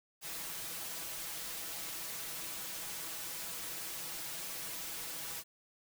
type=noise with comb filter; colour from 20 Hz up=white; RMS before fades=-42 dBFS; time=0.21-5.44 s; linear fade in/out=50 ms; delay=6.1 ms; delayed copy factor=+0.75; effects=none

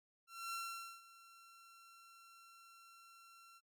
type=tone with ADSR envelope; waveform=sawtooth; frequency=1359 Hz; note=F6; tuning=48 cents flat; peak=-37 dBFS; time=0.27-3.61 s; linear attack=260 ms; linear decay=480 ms; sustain=-19 dB; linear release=41 ms; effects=noise-tail reverb RT60 0.1 s tail -25 dB re dry

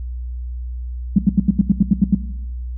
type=tone bursts; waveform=sine; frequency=196 Hz; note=G3; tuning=in tune; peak=-7 dBFS; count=10; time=1.16-2.149 s; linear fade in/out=5 ms; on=26 ms; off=81 ms; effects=noise-tail reverb RT60 1.0 s tail -17 dB re dry + added 61 Hz sine -24 dBFS peak until 2.77 s

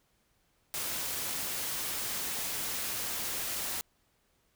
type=noise; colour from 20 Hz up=white; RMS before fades=-35 dBFS; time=0.74-3.81 s; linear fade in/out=0 ms; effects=pink hiss -72 dBFS RMS until 4.55 s

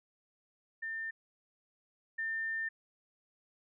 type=tone pair in turn; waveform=sine; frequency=1800 / 1800 Hz; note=A6 / A6; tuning=+39 / +39 cents; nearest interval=unison; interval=0 cents; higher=neither; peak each=-36 / -33 dBFS; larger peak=second; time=0.82-1.11 / 2.18-2.69 s; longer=second; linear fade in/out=10 ms; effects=none

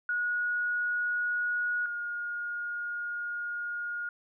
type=tone pair in turn; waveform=sine; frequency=1452 / 1428.7 Hz; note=F#6 / F6; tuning=-33 / +39 cents; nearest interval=unison; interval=28 cents; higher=first; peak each=-27 / -32 dBFS; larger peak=first; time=0.09-1.86 / 1.86-4.09 s; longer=second; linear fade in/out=2 ms; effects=none

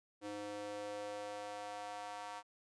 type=tone with high-pass filter sweep; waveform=square; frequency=103.3 Hz; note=G#2; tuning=9 cents flat; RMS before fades=-45 dBFS; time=0.21-2.43 s; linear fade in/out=50 ms; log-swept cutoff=380 to 870 Hz; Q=3; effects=resampled to 22050 Hz

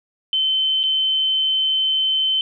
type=tone with dropouts; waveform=sine; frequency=3074 Hz; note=G7; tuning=35 cents flat; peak=-16 dBFS; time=0.33-2.41 s; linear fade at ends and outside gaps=1 ms; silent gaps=0.832-0.837 s; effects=none

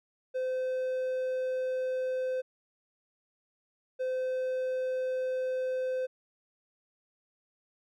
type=tone pair in turn; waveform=triangle; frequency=514 / 514 Hz; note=C5 / C5; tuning=-31 / -31 cents; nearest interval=unison; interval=0 cents; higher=neither; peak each=-27 dBFS; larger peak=neither; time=0.34-2.42 / 3.99-6.07 s; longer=neither; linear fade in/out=20 ms; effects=none

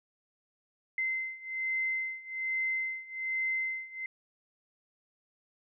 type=beating tone pair; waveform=sine; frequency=2068 / 2069.2 Hz; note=C7 / C7; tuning=-21 / -20 cents; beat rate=1.2 Hz; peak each=-35 / -33 dBFS; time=0.98-4.06 s; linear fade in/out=2 ms; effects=none

